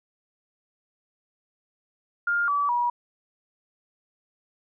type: tone with pitch steps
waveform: sine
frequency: 1407 / 1149 / 963 Hz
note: F6 / D6 / B5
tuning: +12 / -38 / -44 cents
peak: -21 dBFS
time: 2.27-2.9 s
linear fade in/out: 5 ms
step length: 210 ms
effects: none